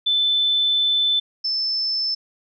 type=tone pair in turn; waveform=sine; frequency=3520 / 5274 Hz; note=A7 / E8; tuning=0 / 0 cents; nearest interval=perfect fifth; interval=700 cents; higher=second; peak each=-16 / -20 dBFS; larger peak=first; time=0.06-1.2 / 1.44-2.15 s; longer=first; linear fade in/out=10 ms; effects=none